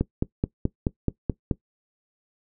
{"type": "click train", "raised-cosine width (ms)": 3, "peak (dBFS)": -9, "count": 8, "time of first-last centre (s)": [0.01, 1.512], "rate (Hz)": 4.66, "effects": ["noise-tail reverb RT60 0.1 s tail -19 dB re dry"]}